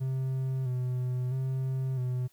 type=tone with vibrato; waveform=triangle; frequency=128.7 Hz; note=C3; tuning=28 cents flat; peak=-26 dBFS; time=0-2.28 s; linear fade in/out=20 ms; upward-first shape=square; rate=0.76 Hz; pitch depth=40 cents each way; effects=white hiss -66 dBFS RMS until 2.32 s